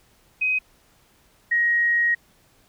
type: tone pair in turn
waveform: sine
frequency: 2518 / 1886.4 Hz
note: D#7 / A#6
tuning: +20 / +20 cents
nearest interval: perfect fourth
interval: 500 cents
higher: first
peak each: -19 / -17 dBFS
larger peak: second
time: 0.41-0.59 / 1.51-2.15 s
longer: second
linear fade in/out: 10 ms
effects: pink hiss -59 dBFS RMS until 2.68 s